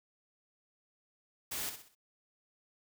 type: noise with echo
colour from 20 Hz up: white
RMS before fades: -38 dBFS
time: 1.51-1.7 s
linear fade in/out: 10 ms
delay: 63 ms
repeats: 4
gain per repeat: -8 dB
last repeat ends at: 1.952 s
effects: none